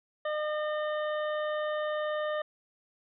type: harmonic tone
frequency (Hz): 607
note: D#5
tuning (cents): -43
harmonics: 1 / 2 / 3 / 5 / 6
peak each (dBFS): -30 / -37 / -39 / -48 / -50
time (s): 0.25-2.42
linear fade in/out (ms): 5
effects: none